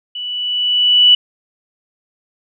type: tone with level ramp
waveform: sine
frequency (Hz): 2960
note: F#7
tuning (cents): 0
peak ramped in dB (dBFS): -23 to -4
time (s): 0.15-1.15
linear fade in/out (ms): 5
effects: none